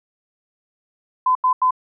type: tone bursts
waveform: sine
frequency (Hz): 1017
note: C6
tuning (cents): -50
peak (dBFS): -13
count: 3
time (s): 1.26-1.708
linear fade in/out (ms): 5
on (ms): 92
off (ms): 86
effects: none